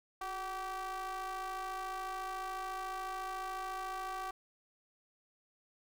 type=ring-modulated tone; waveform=square; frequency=196 Hz; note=G3; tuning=in tune; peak=-36 dBFS; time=0.21-4.31 s; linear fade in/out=5 ms; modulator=953 Hz; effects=none